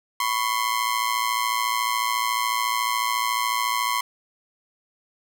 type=ring-modulated tone; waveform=sawtooth; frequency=1048 Hz; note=C6; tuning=2 cents sharp; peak=-15 dBFS; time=0.2-4.01 s; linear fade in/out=2 ms; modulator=57 Hz; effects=none